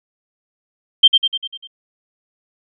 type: tone with echo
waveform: sine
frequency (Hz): 3156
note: G7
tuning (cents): +11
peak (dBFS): -3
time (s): 1.03-1.08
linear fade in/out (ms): 10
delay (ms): 99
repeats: 6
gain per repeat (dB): -5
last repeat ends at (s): 1.674
effects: none